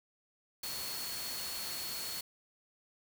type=tone in noise; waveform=sine; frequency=4365 Hz; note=C#8; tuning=28 cents flat; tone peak=-42 dBFS; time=0.63-2.21 s; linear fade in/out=5 ms; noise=white; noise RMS=-41 dBFS; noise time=0.63-2.21 s; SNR=-4 dB; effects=none